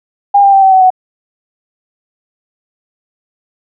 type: tone with pitch steps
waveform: sine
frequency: 806 / 793.1 / 780.3 / 767.8 / 755.5 / 743.4 Hz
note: G5 / G5 / G5 / G5 / F#5 / F#5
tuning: +48 / +20 / -8 / -36 / +36 / +8 cents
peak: -3 dBFS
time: 0.34-0.904 s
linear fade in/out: 10 ms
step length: 94 ms
effects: none